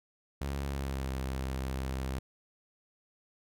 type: tone with pitch glide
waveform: sawtooth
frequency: 69.3 to 65.9 Hz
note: C#2 to C2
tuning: 0 to +13 cents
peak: -29 dBFS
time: 0.41-2.19 s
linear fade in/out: 5 ms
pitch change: -87 cents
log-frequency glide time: 0.67-1.13 s
effects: none